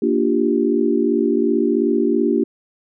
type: chord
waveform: sine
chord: G minor seventh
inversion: first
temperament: equal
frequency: 233.1 / 293.7 / 349.2 / 392 Hz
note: Bb3 / D4 / F4 / G4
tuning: 0 / 0 / 0 / 0 cents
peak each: -20 dBFS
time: 0.02-2.44 s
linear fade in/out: 5 ms
effects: none